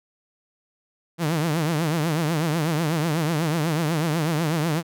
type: tone with vibrato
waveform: sawtooth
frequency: 159.1 Hz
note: D#3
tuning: 39 cents sharp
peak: -17 dBFS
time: 1.18-4.83 s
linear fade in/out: 50 ms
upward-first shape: triangle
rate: 8.1 Hz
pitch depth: 170 cents each way
effects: none